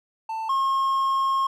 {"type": "tone pair in turn", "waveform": "triangle", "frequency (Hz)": [889, 1077.8], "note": ["A5", "C#6"], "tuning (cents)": [18, -49], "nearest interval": "minor third", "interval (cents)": 333, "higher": "second", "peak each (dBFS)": [-25, -18], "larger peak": "second", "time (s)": [[0.29, 0.49], [0.49, 1.47]], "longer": "second", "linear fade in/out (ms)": 5, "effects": []}